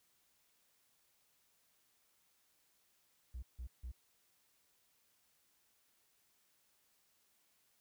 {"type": "tone bursts", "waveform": "triangle", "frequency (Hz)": 61.74, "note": "B1", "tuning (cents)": 0, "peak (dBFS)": -39, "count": 3, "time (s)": [3.34, 3.918], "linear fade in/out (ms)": 10, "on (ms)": 86, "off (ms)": 160, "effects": ["tanh soft clip ceiling -39 dBFS", "white hiss -75 dBFS RMS until 7.8 s"]}